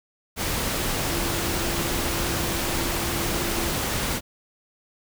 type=tone in noise; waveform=sine; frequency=340 Hz; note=F4; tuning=46 cents flat; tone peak=-33 dBFS; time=1.09-3.75 s; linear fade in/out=50 ms; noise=pink; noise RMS=-26 dBFS; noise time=0.36-4.21 s; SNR=-10 dB; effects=none